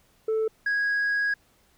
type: tone pair in turn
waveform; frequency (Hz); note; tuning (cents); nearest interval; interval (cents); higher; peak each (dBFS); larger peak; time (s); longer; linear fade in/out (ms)
sine; 440 / 1652.6; A4 / G#6; 0 / -9; octave + major seventh; 2291; second; -20; neither; 0.28-0.48 / 0.66-1.34; second; 5
effects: tanh soft clip ceiling -21 dBFS + pink hiss -63 dBFS RMS until 1.77 s